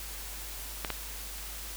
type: clicks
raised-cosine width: 0.3 ms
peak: -15 dBFS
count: 2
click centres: 0.848 / 0.903 s
effects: added 50 Hz sine -43 dBFS peak until 1.76 s + white hiss -42 dBFS RMS until 1.76 s